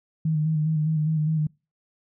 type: tone with vibrato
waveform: sine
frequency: 155.56 Hz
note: D#3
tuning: in tune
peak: -20 dBFS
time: 0.25-1.47 s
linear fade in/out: 5 ms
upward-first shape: square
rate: 4.9 Hz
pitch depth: 32 cents each way
effects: noise-tail reverb RT60 0.3 s tail -26 dB re dry